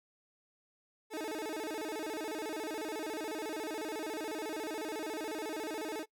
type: tone with vibrato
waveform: 30% pulse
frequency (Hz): 370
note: F#4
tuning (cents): 0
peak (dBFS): -34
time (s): 1.1-6.06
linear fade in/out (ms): 50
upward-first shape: square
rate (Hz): 14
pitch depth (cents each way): 290
effects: noise-tail reverb RT60 0.1 s tail -22 dB re dry